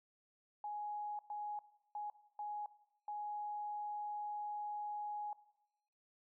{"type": "tone bursts at uneven times", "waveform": "sine", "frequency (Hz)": 834, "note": "G#5", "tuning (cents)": 7, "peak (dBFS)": -40, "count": 5, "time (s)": [[0.64, 1.19], [1.3, 1.59], [1.95, 2.1], [2.39, 2.66], [3.08, 5.33]], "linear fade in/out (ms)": 2, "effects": ["noise-tail reverb RT60 0.9 s tail -18 dB re dry"]}